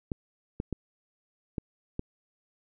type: clicks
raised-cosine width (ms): 3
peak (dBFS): -18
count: 5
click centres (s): 0.118 / 0.601 / 0.727 / 1.582 / 1.994
effects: none